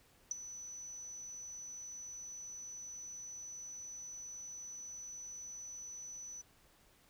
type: tone with ADSR envelope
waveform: sine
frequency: 5970 Hz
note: F#8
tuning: 15 cents sharp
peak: -30 dBFS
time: 0.31-6.42 s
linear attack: 3 ms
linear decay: 13 ms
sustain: -15 dB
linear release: 14 ms
effects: pink hiss -67 dBFS RMS until 7.09 s